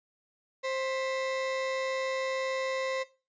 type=tone pair together; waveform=35% pulse; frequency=527.2 / 1975.5 Hz; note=C5 / B6; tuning=+13 / 0 cents; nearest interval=octave + major seventh; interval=2287 cents; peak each=-29 / -38 dBFS; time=0.63-3.04 s; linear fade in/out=20 ms; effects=noise-tail reverb RT60 0.3 s tail -17 dB re dry + resampled to 16000 Hz